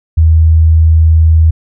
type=tone; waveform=sine; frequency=80.3 Hz; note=E2; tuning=45 cents flat; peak=-3 dBFS; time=0.17-1.51 s; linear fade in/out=10 ms; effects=none